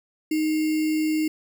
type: tone with sample-and-hold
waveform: sine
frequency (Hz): 311.1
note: D#4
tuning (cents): 0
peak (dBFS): -20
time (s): 0.31-1.28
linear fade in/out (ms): 5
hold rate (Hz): 2450
effects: none